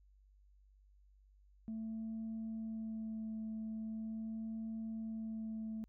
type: tone with vibrato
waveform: sine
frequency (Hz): 221.3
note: A3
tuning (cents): +10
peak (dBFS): -38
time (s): 1.68-5.84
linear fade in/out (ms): 0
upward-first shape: sine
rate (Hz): 0.41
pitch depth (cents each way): 12
effects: tanh soft clip ceiling -37 dBFS + added 49 Hz sine -63 dBFS peak until 5.88 s